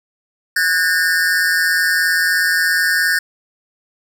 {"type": "tone cluster", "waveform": "square", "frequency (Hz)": [1468, 1627, 1804], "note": ["F#6", "G#6", "A6"], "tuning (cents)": [-14, -36, 43], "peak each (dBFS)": [-21, -18, -18], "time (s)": [0.56, 3.19], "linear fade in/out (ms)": 5, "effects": []}